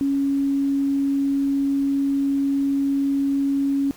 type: tone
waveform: sine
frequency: 277.2 Hz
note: C#4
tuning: in tune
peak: -18 dBFS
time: 0.01-3.91 s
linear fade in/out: 0 ms
effects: pink hiss -47 dBFS RMS until 3.96 s